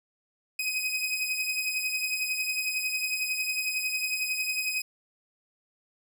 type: beating tone pair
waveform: sawtooth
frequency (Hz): 2514 / 2525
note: D#7 / D#7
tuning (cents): +17 / +25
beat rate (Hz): 11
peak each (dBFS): -26 / -30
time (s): 0.59-4.82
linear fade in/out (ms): 5
effects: none